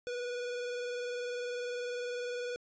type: tone with vibrato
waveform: square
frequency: 488.3 Hz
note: B4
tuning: 20 cents flat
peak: -36 dBFS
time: 0.07-2.56 s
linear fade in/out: 0 ms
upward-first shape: triangle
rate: 20 Hz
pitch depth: 36 cents each way
effects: resampled to 16000 Hz